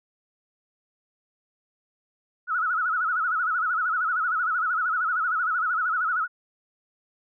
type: tone with vibrato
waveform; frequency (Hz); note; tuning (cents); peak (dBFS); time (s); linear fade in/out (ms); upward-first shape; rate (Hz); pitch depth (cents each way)
sine; 1370; F6; -34; -22; 2.47-6.28; 50; sine; 13; 140
effects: none